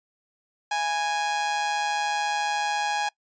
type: tone with amplitude modulation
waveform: sawtooth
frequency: 828 Hz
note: G#5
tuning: 5 cents flat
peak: -18 dBFS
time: 0.71-3.09 s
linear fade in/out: 5 ms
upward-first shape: sine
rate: 154 Hz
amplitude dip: 45%
effects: noise-tail reverb RT60 0.1 s tail -23 dB re dry + resampled to 16000 Hz